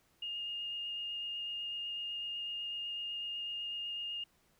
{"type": "tone with vibrato", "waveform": "sine", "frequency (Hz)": 2835, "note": "F7", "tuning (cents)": 25, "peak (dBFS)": -37, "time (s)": [0.22, 4.24], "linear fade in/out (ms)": 5, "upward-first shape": "sine", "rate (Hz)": 8, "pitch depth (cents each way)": 9, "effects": ["pink hiss -71 dBFS RMS until 4.59 s"]}